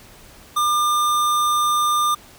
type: tone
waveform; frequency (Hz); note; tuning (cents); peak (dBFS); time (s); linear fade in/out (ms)
square; 1200; D6; +37; -17; 0.56-2.15; 10
effects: pink hiss -46 dBFS RMS until 2.38 s